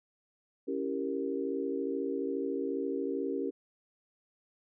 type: chord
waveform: sine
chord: C# diminished seventh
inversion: none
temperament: equal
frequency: 277.2 / 329.6 / 392 / 466.2 Hz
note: C#4 / E4 / G4 / Bb4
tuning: 0 / 0 / 0 / 0 cents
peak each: -35 / -40 / -35 / -37 dBFS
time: 0.67-3.51 s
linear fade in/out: 20 ms
effects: none